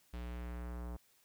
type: tone with low-pass filter sweep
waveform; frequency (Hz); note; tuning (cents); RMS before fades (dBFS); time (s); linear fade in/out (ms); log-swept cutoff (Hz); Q
square; 60.1; B1; -46; -43; 0.13-0.97; 10; 3700 to 1000; 1.2
effects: white hiss -70 dBFS RMS until 1.24 s